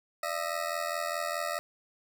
20% pulse ring-modulated tone, 636 Hz, D#5, 38 cents sharp, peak -23 dBFS, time 0.23-1.59 s, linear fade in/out 0 ms, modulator 42.4 Hz, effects none

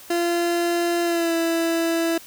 30% pulse tone with pitch glide, 343.7 to 331.8 Hz, F4 to E4, -28 to +11 cents, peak -17 dBFS, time 0.1-2.18 s, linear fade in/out 5 ms, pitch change -61 cents, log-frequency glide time 1.03-1.34 s, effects white hiss -44 dBFS RMS until 2.26 s

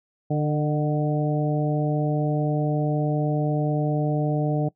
harmonic tone with a mistuned harmonic, 149.2 Hz, D3, 28 cents sharp, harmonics 1 / 2 / 3 / 4 / 5, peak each -22 / -27 / -30 / -30 / -32 dBFS, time 0.3-4.69 s, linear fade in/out 10 ms, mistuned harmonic 4, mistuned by +29 cents, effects noise-tail reverb RT60 0.1 s tail -21 dB re dry

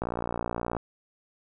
click train, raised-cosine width 1 ms, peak -16 dBFS, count 45, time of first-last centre 0.02-0.767 s, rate 58.9 Hz, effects none

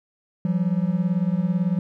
triangle beating tone pair, 171.2 / 189.2 Hz, F3 / F#3, -34 / +39 cents, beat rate 18 Hz, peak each -20 / -21 dBFS, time 0.45-1.79 s, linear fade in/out 2 ms, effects none

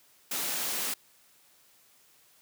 white high-pass noise, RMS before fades -32 dBFS, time 0.31-0.94 s, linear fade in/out 5 ms, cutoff 150 Hz, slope 48 dB/octave, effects white hiss -62 dBFS RMS until 2.41 s + high-pass 80 Hz 12 dB/octave

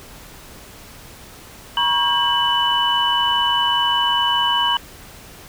sine tone cluster, 954 / 1099 / 1606 / 2981 Hz, A#5 / C#6 / G6 / F#7, +40 / -15 / +41 / +12 cents, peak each -20 / -24 / -26 / -18 dBFS, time 1.77-4.77 s, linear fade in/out 2 ms, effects pink hiss -41 dBFS RMS until 5.48 s

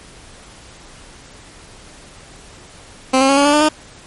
15% pulse tone with pitch steps, 261.6 / 268.6 / 275.9 / 283.3 / 290.9 / 298.8 / 306.8 Hz, C4 / C4 / C#4 / C#4 / D4 / D4 / D#4, 0 / +46 / -8 / +38 / -16 / +30 / -24 cents, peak -4 dBFS, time 3.13-3.69 s, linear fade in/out 10 ms, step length 80 ms, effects pink hiss -41 dBFS RMS until 4.06 s + MP3 48 kbps

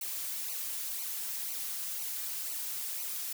blue noise with flanger, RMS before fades -37 dBFS, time 0.01-3.33 s, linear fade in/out 5 ms, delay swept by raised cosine 0.57 to 5.57 ms, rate 2 Hz, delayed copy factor -1, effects none

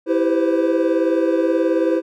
triangle chord, C major seventh, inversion first, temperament equal with one note detuned, 329.6 / 392 / 504.6 / 523.3 Hz, E4 / G4 / B4 / C5, 0 / 0 / +37 / 0 cents, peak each -16 / -21 / -20 / -20 dBFS, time 0.06-2.02 s, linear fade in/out 50 ms, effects none

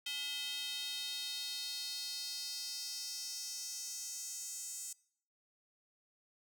square tone with high-pass filter sweep, 286.2 Hz, D4, 45 cents flat, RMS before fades -42 dBFS, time 0.06-4.93 s, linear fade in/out 5 ms, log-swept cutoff 3100 to 7300 Hz, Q 3.6, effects noise-tail reverb RT60 0.6 s tail -23 dB re dry

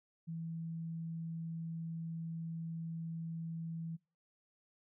sine tone, 164.4 Hz, E3, 4 cents flat, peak -39 dBFS, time 0.27-3.97 s, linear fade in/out 20 ms, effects noise-tail reverb RT60 0.4 s tail -26 dB re dry

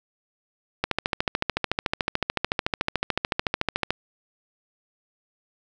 click train, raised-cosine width 0.3 ms, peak -6 dBFS, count 43, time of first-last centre 0.84-3.906 s, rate 13.7 Hz, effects none

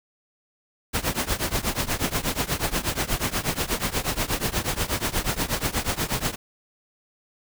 pink noise with tremolo, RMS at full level -22 dBFS, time 0.93-6.36 s, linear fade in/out 20 ms, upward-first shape triangle, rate 8.3 Hz, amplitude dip 95%, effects none

